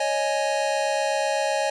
square chord, C# suspended second, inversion none, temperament equal, 554.4 / 622.3 / 830.6 Hz, C#5 / D#5 / G#5, 0 / 0 / 0 cents, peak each -27 dBFS, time 0-1.7 s, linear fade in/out 5 ms, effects resampled to 22050 Hz + 9-bit

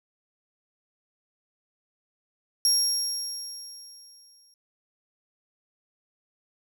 30% pulse tone with exponential decay, 5580 Hz, F8, 2 cents flat, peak -14 dBFS, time 2.65-4.54 s, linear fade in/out 1 ms, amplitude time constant 410 ms, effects none

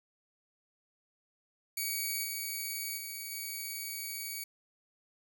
5% pulse tone with level steps, 2259 Hz, C#7, 32 cents sharp, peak -23 / -26 / -30 / -28 dBFS, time 1.77-4.44 s, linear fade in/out 5 ms, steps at 2.24 / 2.97 / 3.31 s, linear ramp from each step 10 ms, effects 10-bit

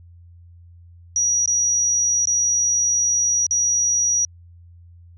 sine tone with dropouts, 5790 Hz, F#8, 38 cents flat, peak -16 dBFS, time 1.16-4.25 s, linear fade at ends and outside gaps 1 ms, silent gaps 1.459-1.476 / 2.255-2.272 / 3.466-3.509 s, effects added 86 Hz sine -43 dBFS peak until 5.17 s

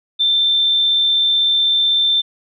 sine tone, 3562 Hz, A7, 21 cents sharp, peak -12 dBFS, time 0.19-2.22 s, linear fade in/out 20 ms, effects none

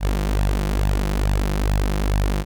sawtooth tone with flanger, 49.81 Hz, G1, 28 cents sharp, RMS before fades -20 dBFS, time 0-2.45 s, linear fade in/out 50 ms, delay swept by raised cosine 1.1 to 5.9 ms, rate 2.3 Hz, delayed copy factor +0.7, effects none

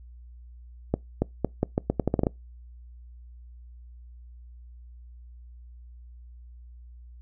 accelerating click train, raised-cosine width 2 ms, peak -9 dBFS, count 12, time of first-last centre 0.94-2.269 s, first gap 280 ms, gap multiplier 0.81, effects noise-tail reverb RT60 0.2 s tail -25 dB re dry + added 60 Hz sine -44 dBFS peak until 7.21 s

